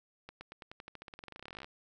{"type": "accelerating click train", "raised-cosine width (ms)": 0.3, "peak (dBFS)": -30, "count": 29, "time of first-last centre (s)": [0.29, 1.645], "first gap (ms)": 120, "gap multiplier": 0.92, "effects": []}